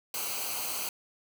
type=noise with comb filter; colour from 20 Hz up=white; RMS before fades=-34 dBFS; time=0.14-0.89 s; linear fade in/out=2 ms; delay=0.56 ms; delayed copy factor=-0.7; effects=none